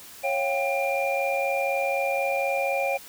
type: tone cluster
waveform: sine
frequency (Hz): 550 / 705 / 789 / 2390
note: C#5 / F5 / G5 / D7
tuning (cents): -14 / +16 / +11 / +30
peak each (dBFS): -26 / -30 / -30 / -29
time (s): 0.23-2.98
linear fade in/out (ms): 20
effects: white hiss -45 dBFS RMS until 3.08 s